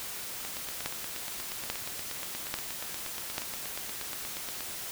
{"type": "two click trains", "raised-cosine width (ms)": 0.2, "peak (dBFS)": [-20, -13], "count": [36, 4], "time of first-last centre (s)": [[0.45, 4.607], [0.86, 3.381]], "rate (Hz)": [8.42, 1.19], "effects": ["white hiss -39 dBFS RMS until 4.91 s"]}